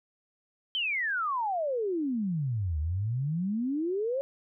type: exponential two-way sweep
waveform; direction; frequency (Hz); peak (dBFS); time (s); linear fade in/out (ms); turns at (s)
sine; down then up; 3159 to 73.42 to 560; -27; 0.75-4.21; 0; 2.79
effects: none